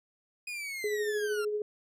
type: linear sweep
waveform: 40% pulse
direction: down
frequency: 2489 to 1356 Hz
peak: -35 dBFS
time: 0.47-1.45 s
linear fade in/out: 5 ms
type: tone with tremolo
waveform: sine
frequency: 420 Hz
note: G#4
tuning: 19 cents sharp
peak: -27 dBFS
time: 0.84-1.62 s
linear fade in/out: 2 ms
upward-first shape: triangle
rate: 13 Hz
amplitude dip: 45%
effects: resampled to 32000 Hz